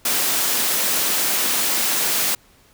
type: high-pass noise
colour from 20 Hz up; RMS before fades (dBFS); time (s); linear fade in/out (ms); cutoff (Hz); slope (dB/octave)
white; -20; 0.05-2.35; 5; 170; 24
effects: pink hiss -54 dBFS RMS until 2.73 s